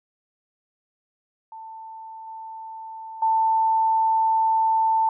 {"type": "tone with level steps", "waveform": "sine", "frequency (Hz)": 890, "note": "A5", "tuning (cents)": 20, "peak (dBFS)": [-36, -34, -17], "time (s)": [1.52, 5.09], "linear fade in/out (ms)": 2, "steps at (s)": [2.27, 3.22], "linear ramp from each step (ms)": 5, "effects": []}